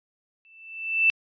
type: tone with exponential growth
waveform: sine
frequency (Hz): 2656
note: E7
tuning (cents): +12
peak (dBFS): -14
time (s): 0.45-1.1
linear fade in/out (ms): 0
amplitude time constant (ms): 140
effects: resampled to 11025 Hz